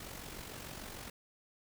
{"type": "noise with amplitude modulation", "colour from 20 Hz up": "pink", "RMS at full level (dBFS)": -44, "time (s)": [0, 1.1], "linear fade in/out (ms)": 5, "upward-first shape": "sine", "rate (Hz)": 46.7, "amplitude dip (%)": 55, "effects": []}